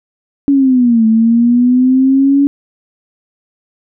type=linear two-way sweep; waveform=sine; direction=down then up; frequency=283.7 to 219.8 to 283.7 Hz; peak=-6 dBFS; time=0.48-2.47 s; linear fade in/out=0 ms; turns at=1.06 s; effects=none